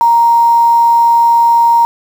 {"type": "tone with quantisation", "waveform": "sine", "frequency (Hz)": 934, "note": "A#5", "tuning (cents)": 3, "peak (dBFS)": -5, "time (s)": [0.01, 1.85], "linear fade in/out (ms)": 0, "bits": 5, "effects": []}